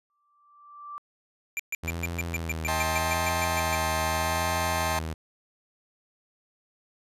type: tone with exponential growth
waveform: sine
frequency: 1170 Hz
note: D6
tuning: 7 cents flat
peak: -34 dBFS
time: 0.1-0.98 s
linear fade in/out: 0 ms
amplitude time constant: 190 ms
type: tone bursts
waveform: square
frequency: 2365 Hz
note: D7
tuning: 12 cents sharp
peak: -28 dBFS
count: 15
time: 1.57-3.75 s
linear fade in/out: 0 ms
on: 24 ms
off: 130 ms
type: tone with vibrato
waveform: sawtooth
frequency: 82.41 Hz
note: E2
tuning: in tune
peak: -27 dBFS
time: 1.83-5.14 s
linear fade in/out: 10 ms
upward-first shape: sine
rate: 0.82 Hz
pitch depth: 62 cents each way
type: chord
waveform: sawtooth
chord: A half-diminished seventh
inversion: second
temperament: just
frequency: 633.6 / 792 / 880 / 1056 Hz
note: Eb5 / G5 / A5 / C6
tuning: +31 / +18 / 0 / +16 cents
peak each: -28 dBFS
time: 2.68-4.99 s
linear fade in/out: 2 ms
effects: resampled to 32000 Hz